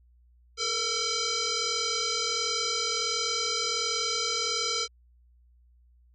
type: tone with frequency modulation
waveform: sine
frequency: 471.2 Hz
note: A#4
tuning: 19 cents sharp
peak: -26 dBFS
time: 0.57-4.88 s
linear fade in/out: 50 ms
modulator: 901 Hz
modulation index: 6.4
effects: added 60 Hz sine -57 dBFS peak until 6.14 s